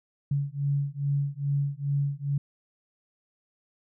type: beating tone pair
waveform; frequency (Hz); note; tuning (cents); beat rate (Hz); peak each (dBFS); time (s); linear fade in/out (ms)
sine; 140.3 / 142.7; C#3 / D3; +21 / -49; 2.4; -28; 0.31-2.38; 5
effects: none